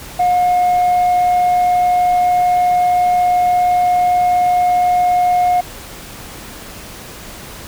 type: tone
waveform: sine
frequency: 718 Hz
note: F5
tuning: 48 cents sharp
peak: -8 dBFS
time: 0.19-5.61 s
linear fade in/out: 10 ms
effects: tanh soft clip ceiling -9 dBFS + pink hiss -33 dBFS RMS until 7.67 s